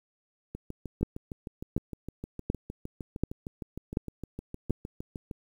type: two click trains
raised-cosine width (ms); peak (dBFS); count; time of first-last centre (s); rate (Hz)
3; -24 / -13; 32 / 6; 0.55-5.312 / 1.03-4.706; 6.51 / 1.36
effects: 9-bit